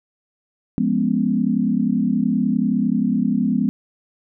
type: chord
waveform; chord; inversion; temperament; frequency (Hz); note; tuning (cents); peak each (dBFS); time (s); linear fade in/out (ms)
sine; C# dominant seventh; first; equal; 174.61 / 207.7 / 246.9 / 277.2; E#3 / G#3 / B3 / C#4; 0 / 0 / 0 / 0; -24 / -20 / -20 / -26; 0.78-3.69; 0
effects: none